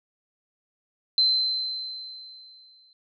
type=tone with exponential decay; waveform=sine; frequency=4082 Hz; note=C8; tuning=44 cents flat; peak=-16 dBFS; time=1.18-2.93 s; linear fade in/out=1 ms; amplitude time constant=380 ms; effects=none